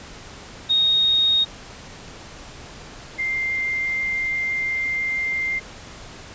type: tone pair in turn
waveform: sine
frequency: 3729 / 2098 Hz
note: A#7 / C7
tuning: 0 / +4 cents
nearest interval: minor seventh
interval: 996 cents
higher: first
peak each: -15 / -21 dBFS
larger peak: first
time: 0.69-1.45 / 3.18-5.6 s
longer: second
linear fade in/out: 20 ms
effects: pink hiss -40 dBFS RMS until 6.34 s + resampled to 16000 Hz